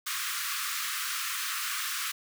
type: high-pass noise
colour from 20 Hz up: pink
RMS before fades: -33 dBFS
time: 0.06-2.12 s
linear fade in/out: 10 ms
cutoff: 1100 Hz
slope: 96 dB/octave
effects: none